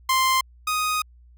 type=tone pair in turn; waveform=sawtooth; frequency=1046.5 / 1246.9 Hz; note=C6 / D#6; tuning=0 / +3 cents; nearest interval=minor third; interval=303 cents; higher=second; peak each=-14 / -18 dBFS; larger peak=first; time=0.09-0.41 / 0.67-1.02 s; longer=second; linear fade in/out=5 ms; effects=added 60 Hz sine -48 dBFS peak until 1.37 s